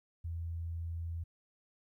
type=tone; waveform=sine; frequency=83.6 Hz; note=E2; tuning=25 cents sharp; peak=-36 dBFS; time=0.24-1.24 s; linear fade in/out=10 ms; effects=13-bit